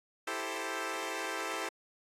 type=chord; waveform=10% pulse; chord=A minor seventh; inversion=second; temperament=equal; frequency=329.6 / 392 / 440 / 523.3 Hz; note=E4 / G4 / A4 / C5; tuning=0 / 0 / 0 / 0 cents; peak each=-32 dBFS; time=0.27-1.69 s; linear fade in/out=5 ms; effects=low-pass 11000 Hz 12 dB/octave + AAC 64 kbps